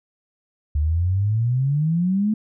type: exponential sweep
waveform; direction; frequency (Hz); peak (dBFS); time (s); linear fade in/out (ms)
sine; up; 72 to 220; -17; 0.75-2.34; 5
effects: none